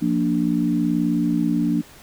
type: chord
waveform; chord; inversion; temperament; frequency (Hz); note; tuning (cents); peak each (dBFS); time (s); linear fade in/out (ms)
sine; Bb major; second; equal; 174.61 / 233.1 / 293.7; F3 / Bb3 / D4; 0 / 0 / 0; -23 / -22 / -21; 0.01-1.82; 20
effects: pink hiss -46 dBFS RMS until 2.02 s